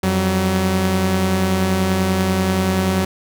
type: tone pair together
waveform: sawtooth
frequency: 89.3 / 188.93 Hz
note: F2 / F#3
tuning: +39 / +36 cents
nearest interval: octave + minor second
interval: 1297 cents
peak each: -17 / -13 dBFS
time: 0.03-3.05 s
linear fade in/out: 5 ms
effects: none

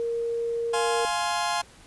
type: tone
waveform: sine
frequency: 466.2 Hz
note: A#4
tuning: in tune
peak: -25 dBFS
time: 0-1.05 s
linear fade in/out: 0 ms
type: chord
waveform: sawtooth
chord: F minor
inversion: none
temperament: just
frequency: 698.5 / 838.1 / 1047.7 Hz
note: F5 / Ab5 / C6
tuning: 0 / +16 / +2 cents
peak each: -25 dBFS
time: 0.73-1.62 s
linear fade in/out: 10 ms
effects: pink hiss -52 dBFS RMS until 1.86 s + resampled to 24000 Hz

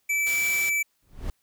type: tone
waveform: square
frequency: 2314 Hz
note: D7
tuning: 26 cents flat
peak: -23 dBFS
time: 0.09-0.83 s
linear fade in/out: 10 ms
type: noise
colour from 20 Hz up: white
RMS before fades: -35 dBFS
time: 0.26-0.7 s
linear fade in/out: 10 ms
type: noise with exponential growth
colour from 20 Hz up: brown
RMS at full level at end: -26 dBFS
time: 1.02-1.3 s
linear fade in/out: 2 ms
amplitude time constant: 60 ms
effects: white hiss -71 dBFS RMS until 1.42 s

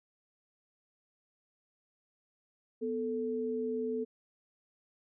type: tone pair together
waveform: sine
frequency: 247.4 / 440.8 Hz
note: B3 / A4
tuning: +3 / +3 cents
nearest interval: minor seventh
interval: 1000 cents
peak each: -36 / -33 dBFS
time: 2.81-4.05 s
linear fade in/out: 20 ms
effects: none

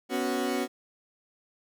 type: chord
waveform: 30% pulse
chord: B suspended second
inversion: none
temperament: equal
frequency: 246.9 / 277.2 / 370 Hz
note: B3 / C#4 / F#4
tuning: 0 / 0 / 0 cents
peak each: -29 dBFS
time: 0.09-0.68 s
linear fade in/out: 50 ms
effects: none

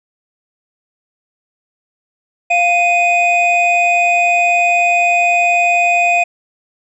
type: tone pair together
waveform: triangle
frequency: 698.5 / 2489 Hz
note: F5 / D#7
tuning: 0 / 0 cents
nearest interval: octave + minor seventh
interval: 2200 cents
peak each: -11 dBFS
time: 2.5-6.24 s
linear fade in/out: 10 ms
effects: resampled to 24000 Hz

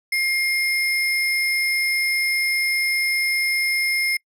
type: tone with sample-and-hold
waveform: sine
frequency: 2125 Hz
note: C7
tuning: 26 cents sharp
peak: -18 dBFS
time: 0.12-4.17 s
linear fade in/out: 5 ms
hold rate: 7350 Hz
effects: noise-tail reverb RT60 0.1 s tail -26 dB re dry + low-pass 12000 Hz 12 dB/octave

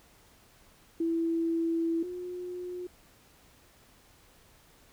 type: tone pair in turn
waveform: sine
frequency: 331.1 / 358.7 Hz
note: E4 / F4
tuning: +8 / +46 cents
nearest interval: minor second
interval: 138 cents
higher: second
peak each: -26 / -35 dBFS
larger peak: first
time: 1-2.03 / 2.03-2.87 s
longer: first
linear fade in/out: 5 ms
effects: pink hiss -60 dBFS RMS until 4.92 s

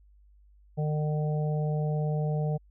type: harmonic tone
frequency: 151.5 Hz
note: D#3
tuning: 46 cents flat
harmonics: 1 / 3 / 4 / 5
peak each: -26 / -36 / -38 / -40 dBFS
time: 0.77-2.58 s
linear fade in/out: 20 ms
effects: added 50 Hz sine -55 dBFS peak until 2.7 s

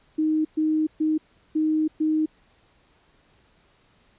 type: tone bursts at uneven times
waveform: sine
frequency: 311.4 Hz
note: D#4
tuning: 2 cents sharp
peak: -19 dBFS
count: 5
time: 0.18-0.45 / 0.57-0.87 / 1-1.18 / 1.55-1.88 / 2-2.26 s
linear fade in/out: 10 ms
effects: pink hiss -61 dBFS RMS until 4.18 s + resampled to 8000 Hz

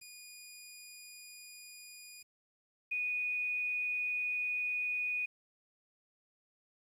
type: tone pair in turn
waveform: 10% pulse / sine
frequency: 2452 / 2473 Hz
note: D#7 / D#7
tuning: -26 / -11 cents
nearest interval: unison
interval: 15 cents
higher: second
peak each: -40 / -32 dBFS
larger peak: second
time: 0.01-2.23 / 2.91-5.26 s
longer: second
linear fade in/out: 10 ms
effects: low-pass 12000 Hz 12 dB/octave + 11-bit

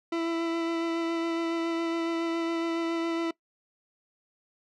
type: tone with vibrato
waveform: 40% pulse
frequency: 332.8 Hz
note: E4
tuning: 17 cents sharp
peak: -26 dBFS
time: 0.12-3.31 s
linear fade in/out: 5 ms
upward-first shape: sine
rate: 7.2 Hz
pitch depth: 13 cents each way
effects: noise-tail reverb RT60 0.1 s tail -21 dB re dry + low-pass 4000 Hz 12 dB/octave

